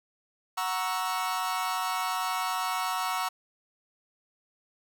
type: chord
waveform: 40% pulse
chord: F# dominant seventh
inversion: none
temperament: equal with one note detuned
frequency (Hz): 740 / 937.7 / 1108.7 / 1318.5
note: F#5 / A#5 / C#6 / E6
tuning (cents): 0 / +10 / 0 / 0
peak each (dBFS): -33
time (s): 0.57-3.29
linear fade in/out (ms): 10
effects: none